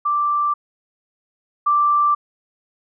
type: tone pair in turn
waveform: sine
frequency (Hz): 1174.7 / 1174.7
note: D6 / D6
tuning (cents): 0 / 0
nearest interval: unison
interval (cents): 0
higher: neither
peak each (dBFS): -16 / -13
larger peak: second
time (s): 0.05-0.54 / 1.66-2.15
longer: neither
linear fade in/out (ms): 10
effects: none